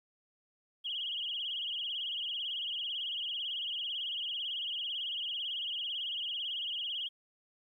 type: tone with vibrato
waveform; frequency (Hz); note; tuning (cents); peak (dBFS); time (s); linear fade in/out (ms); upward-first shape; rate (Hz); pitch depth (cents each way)
sine; 3067; G7; -38; -34; 0.84-7.09; 20; sine; 18; 140
effects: 12-bit

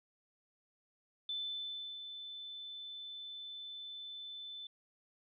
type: tone with ADSR envelope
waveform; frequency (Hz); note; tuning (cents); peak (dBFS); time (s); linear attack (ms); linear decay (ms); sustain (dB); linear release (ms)
sine; 3520; A7; 0; -36; 1.29-4.67; 3; 690; -8; 3
effects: none

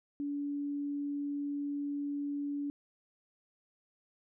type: tone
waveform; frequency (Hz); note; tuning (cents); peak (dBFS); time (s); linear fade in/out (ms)
sine; 286.6; D4; -42; -33; 0.2-2.7; 0
effects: none

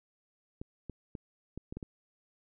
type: clicks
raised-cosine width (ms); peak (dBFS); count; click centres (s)
3; -27; 7; 0.615 / 0.897 / 1.152 / 1.576 / 1.725 / 1.77 / 1.828
effects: none

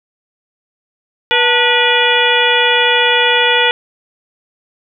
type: harmonic tone with a mistuned harmonic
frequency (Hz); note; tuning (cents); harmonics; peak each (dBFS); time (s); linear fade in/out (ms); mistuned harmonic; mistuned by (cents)
485.6; B4; -29; 1 / 2 / 3 / 4 / 5 / 6 / 7; -17 / -17 / -17 / -17 / -17 / -17 / -17; 1.31-3.71; 0; 2; -140
effects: none

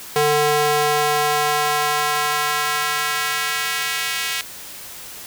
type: tone with high-pass filter sweep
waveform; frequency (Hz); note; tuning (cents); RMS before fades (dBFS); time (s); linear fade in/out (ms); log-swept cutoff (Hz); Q
square; 149; D3; +25; -20; 0.16-4.41; 0; 440 to 2300; 1.2
effects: white hiss -36 dBFS RMS until 5.26 s

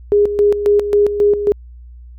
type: tone with tremolo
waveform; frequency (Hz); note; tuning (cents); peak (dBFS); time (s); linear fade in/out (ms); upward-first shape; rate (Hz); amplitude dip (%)
sine; 411.1; G#4; -18; -8; 0.12-1.52; 0; square; 3.7; 65
effects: added 60 Hz sine -34 dBFS peak until 2.18 s

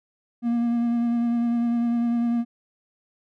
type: tone with vibrato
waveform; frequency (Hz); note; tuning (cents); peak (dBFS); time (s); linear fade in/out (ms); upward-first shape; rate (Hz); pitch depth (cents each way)
triangle; 235.9; A#3; +21; -18; 0.42-2.45; 50; sine; 10; 18
effects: none

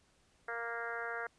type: harmonic tone with a mistuned harmonic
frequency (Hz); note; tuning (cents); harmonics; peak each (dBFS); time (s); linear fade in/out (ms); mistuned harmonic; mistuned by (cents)
233.1; A#3; 0; 2 / 3 / 4 / 5 / 6 / 7 / 8 / 9; -44 / -45 / -49 / -48 / -42 / -43 / -48 / -53; 0.48-1.27; 5; 9; -15
effects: pink hiss -70 dBFS RMS until 1.38 s + resampled to 22050 Hz

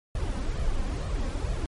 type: noise with flanger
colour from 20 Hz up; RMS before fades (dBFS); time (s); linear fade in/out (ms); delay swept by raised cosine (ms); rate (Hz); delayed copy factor
brown; -28; 0.15-1.66; 2; 1.6 to 3.9; 2.2; +0.6
effects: MP3 48 kbps

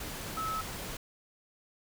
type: tone in noise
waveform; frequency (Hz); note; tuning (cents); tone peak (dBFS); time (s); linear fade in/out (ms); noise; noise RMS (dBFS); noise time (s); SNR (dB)
sine; 1296; E6; -30; -32; 0.37-0.61; 5; pink; -40; 0-0.97; +5
effects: none

